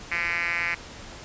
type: tone with band-pass filter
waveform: 5% pulse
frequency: 171.1 Hz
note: F3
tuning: 35 cents flat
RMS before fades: -27 dBFS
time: 0.11-0.75 s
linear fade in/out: 10 ms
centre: 2200 Hz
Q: 4.9
effects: pink hiss -42 dBFS RMS until 1.24 s + resampled to 16000 Hz